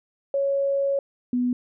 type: tone pair in turn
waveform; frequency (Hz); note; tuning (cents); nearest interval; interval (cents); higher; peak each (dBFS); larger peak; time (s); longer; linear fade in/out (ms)
sine; 554.4 / 247; C#5 / B3; 0 / 0; octave + major second; 1400; first; -20 / -20; neither; 0.34-0.99 / 1.33-1.53; first; 2
effects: none